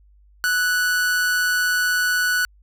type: tone with amplitude modulation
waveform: 45% pulse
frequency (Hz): 1480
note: F#6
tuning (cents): 0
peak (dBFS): -16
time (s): 0.44-2.45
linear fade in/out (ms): 0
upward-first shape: sine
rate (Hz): 176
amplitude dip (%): 35
effects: added 50 Hz sine -50 dBFS peak until 2.62 s